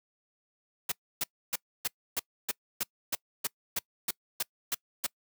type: noise bursts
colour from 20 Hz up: white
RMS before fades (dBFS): -30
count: 14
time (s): 0.89-5.066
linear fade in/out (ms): 5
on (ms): 29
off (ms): 290
effects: noise-tail reverb RT60 0.1 s tail -25 dB re dry + high-pass 100 Hz 12 dB/octave